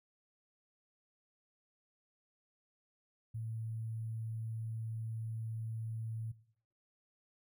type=tone with sample-and-hold; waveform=sine; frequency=112.1 Hz; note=A2; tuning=33 cents sharp; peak=-38 dBFS; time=3.34-6.32 s; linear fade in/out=10 ms; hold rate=11025 Hz; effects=noise-tail reverb RT60 0.6 s tail -18 dB re dry